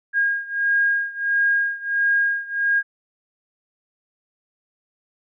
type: beating tone pair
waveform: sine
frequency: 1626 / 1627.5 Hz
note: G#6 / G#6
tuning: -37 / -36 cents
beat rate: 1.5 Hz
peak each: -20 / -22 dBFS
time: 0.13-2.83 s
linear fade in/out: 50 ms
effects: none